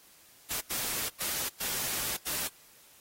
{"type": "noise bursts at uneven times", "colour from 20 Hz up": "white", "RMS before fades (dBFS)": -33, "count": 5, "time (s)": [[0.5, 0.61], [0.7, 1.09], [1.2, 1.49], [1.6, 2.17], [2.26, 2.48]], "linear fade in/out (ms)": 10, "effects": ["white hiss -58 dBFS RMS until 3 s", "AAC 48 kbps"]}